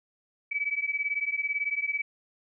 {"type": "beating tone pair", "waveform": "sine", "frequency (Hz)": [2281, 2299], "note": ["C#7", "D7"], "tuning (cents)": [49, -37], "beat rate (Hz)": 18, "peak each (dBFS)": -30, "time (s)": [0.51, 2.02], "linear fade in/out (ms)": 10, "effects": []}